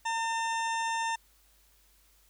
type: harmonic tone with a mistuned harmonic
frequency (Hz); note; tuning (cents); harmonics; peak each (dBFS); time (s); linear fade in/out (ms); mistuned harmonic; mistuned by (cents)
900; A5; +39; 1 / 2 / 3 / 4 / 6 / 7 / 8 / 9 / 10; -30 / -36 / -40 / -42 / -46 / -47 / -48 / -49 / -50; 0.05-1.16; 10; 1; +27
effects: added 50 Hz sine -65 dBFS peak until 2.29 s + white hiss -65 dBFS RMS until 2.29 s